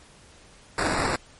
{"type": "noise with sample-and-hold", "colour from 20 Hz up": "white", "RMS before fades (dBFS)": -25, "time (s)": [0.78, 1.16], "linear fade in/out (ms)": 2, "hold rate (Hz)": 3150, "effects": ["pink hiss -52 dBFS RMS until 1.39 s", "MP3 48 kbps"]}